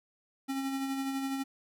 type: tone with tremolo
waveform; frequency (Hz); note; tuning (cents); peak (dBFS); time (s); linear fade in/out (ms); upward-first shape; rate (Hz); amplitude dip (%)
square; 270; C#4; -45; -31; 0.48-1.44; 20; sine; 12; 35
effects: none